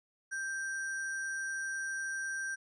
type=tone with sample-and-hold; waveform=sine; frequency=1573 Hz; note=G6; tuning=6 cents sharp; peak=-34 dBFS; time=0.31-2.56 s; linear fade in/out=20 ms; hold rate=7350 Hz; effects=resampled to 22050 Hz